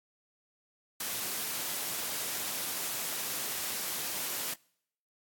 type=high-pass noise; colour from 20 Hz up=white; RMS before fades=-35 dBFS; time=1-4.54 s; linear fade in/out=5 ms; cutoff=130 Hz; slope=12 dB/octave; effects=noise-tail reverb RT60 0.7 s tail -26 dB re dry + AAC 64 kbps